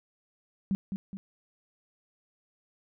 sine tone with echo, 194 Hz, G3, 18 cents flat, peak -24 dBFS, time 0.71-0.75 s, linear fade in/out 0 ms, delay 210 ms, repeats 2, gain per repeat -6 dB, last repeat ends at 1.17 s, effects none

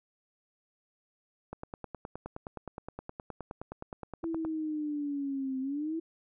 click train, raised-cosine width 1 ms, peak -25 dBFS, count 29, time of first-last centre 1.53-4.45 s, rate 9.59 Hz
sine linear two-way sweep, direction down then up, 332.3 to 260 to 332.3 Hz, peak -31 dBFS, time 4.23-6 s, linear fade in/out 10 ms, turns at 5.6 s
effects none

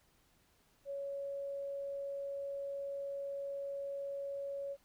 sine tone, 558 Hz, C#5, 11 cents sharp, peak -38 dBFS, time 0.85-4.77 s, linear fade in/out 50 ms, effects pink hiss -71 dBFS RMS until 4.84 s

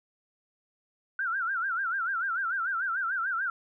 sine tone with vibrato, 1462 Hz, F#6, 21 cents flat, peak -27 dBFS, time 1.19-3.5 s, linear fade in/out 2 ms, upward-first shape sine, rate 6.8 Hz, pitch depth 170 cents each way, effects none

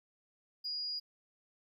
triangle tone, 4876 Hz, D#8, 36 cents flat, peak -32 dBFS, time 0.64-1 s, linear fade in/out 20 ms, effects tanh soft clip ceiling -34 dBFS

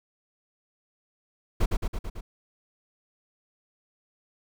brown noise with echo, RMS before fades -21 dBFS, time 1.6-1.66 s, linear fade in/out 10 ms, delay 110 ms, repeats 5, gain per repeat -3 dB, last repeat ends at 2.21 s, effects none

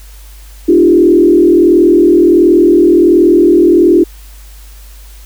sine tone with frequency modulation, 343.7 Hz, F4, 28 cents flat, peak -3 dBFS, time 0.68-4.04 s, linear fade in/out 10 ms, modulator 41.4 Hz, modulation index 1.2, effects added 50 Hz sine -31 dBFS peak until 5.25 s + white hiss -41 dBFS RMS until 5.25 s

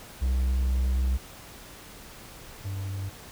triangle tone pair in turn, 63.9 / 97.36 Hz, C2 / G2, -40 / -11 cents, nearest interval perfect fifth, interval 729 cents, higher second, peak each -20 / -28 dBFS, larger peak first, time 0.21-1.18 / 2.64-3.1 s, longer first, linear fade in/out 20 ms, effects pink hiss -46 dBFS RMS until 3.31 s

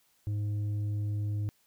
sine tone with tanh clipping, 103.83 Hz, G#2, in tune, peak -30 dBFS, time 0.27-1.49 s, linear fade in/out 0 ms, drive 5 dB, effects white hiss -69 dBFS RMS until 1.66 s

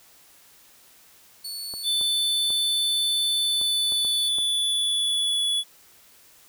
sawtooth tone, 4435 Hz, C#8, in tune, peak -29 dBFS, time 1.44-4.29 s, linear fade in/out 10 ms
clicks, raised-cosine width 1 ms, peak -27 dBFS, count 7, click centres 1.739 / 2.012 / 2.504 / 3.614 / 3.922 / 4.049 / 4.385 s
square tone with pitch glide, 3520 to 3410 Hz, A7 to G#7, 0 to +45 cents, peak -22 dBFS, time 1.83-5.64 s, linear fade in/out 50 ms, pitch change -55 cents, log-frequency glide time 3.39-5.42 s
effects white hiss -54 dBFS RMS until 6.48 s

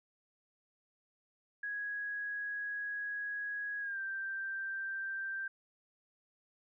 sine tone with pitch glide, 1661.2 to 1571.6 Hz, G#6 to G6, 0 to +4 cents, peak -36 dBFS, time 1.63-5.48 s, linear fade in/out 5 ms, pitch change -96 cents, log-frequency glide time 3.8-3.99 s, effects none

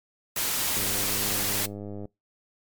white noise, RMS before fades -27 dBFS, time 0.36-1.66 s, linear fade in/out 5 ms
click train, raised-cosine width 2 ms, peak -25 dBFS, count 132, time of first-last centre 0.77-2.054 s, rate 102 Hz
effects noise-tail reverb RT60 0.2 s tail -24 dB re dry + MP3 96 kbps

